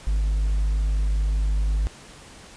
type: tone with hard clipping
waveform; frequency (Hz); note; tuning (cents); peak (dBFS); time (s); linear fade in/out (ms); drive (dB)
sine; 51; G#1; -31; -20; 0.07-1.87; 0; 2
effects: pink hiss -45 dBFS RMS until 2.56 s + resampled to 22050 Hz